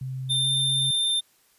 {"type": "tone with pitch glide", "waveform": "sine", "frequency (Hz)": [130.81, 134.49], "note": ["C3", "C3"], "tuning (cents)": [0, 48], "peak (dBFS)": -29, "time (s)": [0.01, 0.91], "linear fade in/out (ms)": 5, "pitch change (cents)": 48, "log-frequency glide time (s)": [0.39, 0.48]}
{"type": "tone", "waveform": "square", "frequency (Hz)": 3592, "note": "A7", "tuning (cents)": 35, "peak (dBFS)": -22, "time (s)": [0.29, 1.21], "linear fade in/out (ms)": 20}
{"effects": ["white hiss -62 dBFS RMS until 1.58 s", "resampled to 32000 Hz"]}